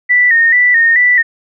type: tone with vibrato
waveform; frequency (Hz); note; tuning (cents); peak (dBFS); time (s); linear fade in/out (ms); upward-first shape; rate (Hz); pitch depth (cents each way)
sine; 1906; A#6; +38; -6; 0.09-1.23; 20; square; 2.3; 59
effects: none